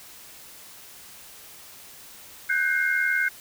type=tone cluster; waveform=sine; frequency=1503 / 1583 / 2131 Hz; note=F#6 / G6 / C7; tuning=+27 / +17 / +31 cents; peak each=-24 / -26 / -26 dBFS; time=2.49-3.29 s; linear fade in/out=10 ms; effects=white hiss -46 dBFS RMS until 3.4 s

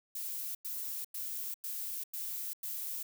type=noise bursts; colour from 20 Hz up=violet; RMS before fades=-39 dBFS; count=6; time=0.15-3.03 s; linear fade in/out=5 ms; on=400 ms; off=96 ms; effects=none

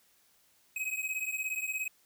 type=beating tone pair; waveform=square; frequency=2529 / 2546 Hz; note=D#7 / D#7; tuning=+28 / +39 cents; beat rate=17 Hz; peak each=-36 / -37 dBFS; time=0.76-1.88 s; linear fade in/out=5 ms; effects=white hiss -67 dBFS RMS until 2.05 s

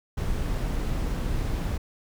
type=noise with amplitude modulation; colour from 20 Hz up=brown; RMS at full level=-26 dBFS; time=0.17-1.78 s; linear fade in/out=10 ms; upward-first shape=sine; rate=201 Hz; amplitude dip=25%; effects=none

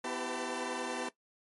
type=tone cluster; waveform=20% pulse; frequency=248.9 / 331.3 / 389.4 / 508 / 895 Hz; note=B3 / E4 / G4 / B4 / A5; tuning=+14 / +9 / -12 / +49 / +29 cents; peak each=-36 / -37 / -36 / -37 / -37 dBFS; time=0.04-1.09 s; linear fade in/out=5 ms; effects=noise-tail reverb RT60 0.1 s tail -17 dB re dry + MP3 48 kbps

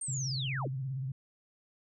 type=linear sweep; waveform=sine; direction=down; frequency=8870 to 184.3 Hz; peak=-35 dBFS; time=0.01-0.68 s; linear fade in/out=5 ms
type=tone with vibrato; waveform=sine; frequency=132.6 Hz; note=C3; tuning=23 cents sharp; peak=-33 dBFS; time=0.08-1.12 s; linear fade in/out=5 ms; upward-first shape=sine; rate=17 Hz; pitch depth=80 cents each way
effects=none

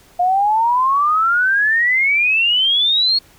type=exponential sweep; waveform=sine; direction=up; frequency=702 to 4355 Hz; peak=-12 dBFS; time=0.19-3.19 s; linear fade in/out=10 ms; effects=pink hiss -49 dBFS RMS until 3.38 s

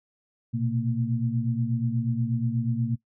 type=tone cluster; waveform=sine; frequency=117.6 / 125.9 / 229.8 Hz; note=A#2 / B2 / A#3; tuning=+16 / +34 / -25 cents; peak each=-28 dBFS; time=0.53-2.96 s; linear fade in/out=20 ms; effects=noise-tail reverb RT60 0.1 s tail -19 dB re dry

